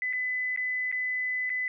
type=tone with dropouts; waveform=sine; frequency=2007 Hz; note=B6; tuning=27 cents sharp; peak=-27 dBFS; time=0.02-1.68 s; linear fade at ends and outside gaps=1 ms; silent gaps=0.128-0.133 / 0.562-0.574 / 0.916-0.925 / 1.495-1.501 s; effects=none